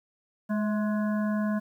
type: harmonic tone with a mistuned harmonic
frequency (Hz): 210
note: G#3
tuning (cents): +19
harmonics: 1 / 3 / 5 / 7 / 8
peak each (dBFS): -25 / -35 / -39 / -42 / -43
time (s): 0.49-1.6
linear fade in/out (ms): 20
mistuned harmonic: 3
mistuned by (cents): +43
effects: 10-bit